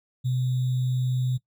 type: tone with sample-and-hold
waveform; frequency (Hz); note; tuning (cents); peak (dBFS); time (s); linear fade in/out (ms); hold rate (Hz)
sine; 127; B2; +49; -22; 0.24-1.38; 20; 3675
effects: noise-tail reverb RT60 0.1 s tail -19 dB re dry